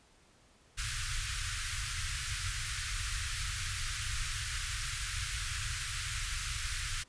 pink band-stop noise, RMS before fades -36 dBFS, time 0.77-7.04 s, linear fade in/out 20 ms, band 120 to 1300 Hz, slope 48 dB/octave, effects pink hiss -64 dBFS RMS until 7.08 s + resampled to 22050 Hz

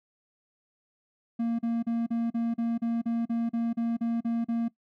triangle tone bursts, 231.8 Hz, A#3, 10 cents flat, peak -23 dBFS, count 14, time 1.39-4.684 s, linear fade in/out 10 ms, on 200 ms, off 38 ms, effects noise-tail reverb RT60 0.1 s tail -20 dB re dry

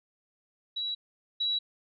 sine tone pair in turn, 3903 / 3903 Hz, B7 / B7, -21 / -21 cents, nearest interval unison, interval 0 cents, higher neither, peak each -30 / -26 dBFS, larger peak second, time 0.76-0.95 / 1.4-1.59 s, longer neither, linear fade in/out 10 ms, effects none

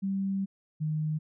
sine tone pair in turn, 194.6 / 154.45 Hz, G3 / D#3, -12 / -12 cents, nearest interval major third, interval 400 cents, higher first, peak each -27 dBFS, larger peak neither, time 0.02-0.46 / 0.8-1.19 s, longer first, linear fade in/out 20 ms, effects none

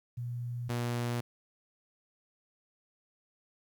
sine / sawtooth tone pair in turn, 120.9 / 120.06 Hz, B2 / B2, -36 / -48 cents, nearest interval unison, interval 12 cents, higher first, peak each -34 / -27 dBFS, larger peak second, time 0.17-0.69 / 0.69-1.21 s, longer neither, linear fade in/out 10 ms, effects 11-bit

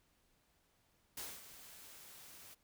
white noise with ADSR envelope, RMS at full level -44 dBFS, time 1.17-2.55 s, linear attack 5 ms, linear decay 230 ms, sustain -12 dB, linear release 17 ms, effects pink hiss -75 dBFS RMS until 2.63 s

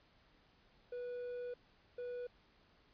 triangle tone bursts at uneven times, 489.7 Hz, B4, 15 cents flat, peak -39 dBFS, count 2, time 0.92-1.54 / 1.98-2.27 s, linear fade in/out 5 ms, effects pink hiss -69 dBFS RMS until 2.93 s + resampled to 11025 Hz

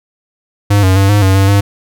square tone with pitch steps, 101.8 / 94.1 / 97.8 / 103.1 / 95.5 / 97.4 / 100.5 Hz, G#2 / F#2 / G2 / G#2 / G2 / G2 / G2, -34 / +30 / -4 / -12 / -45 / -11 / +44 cents, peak -7 dBFS, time 0.7-1.61 s, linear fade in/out 10 ms, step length 130 ms, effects none

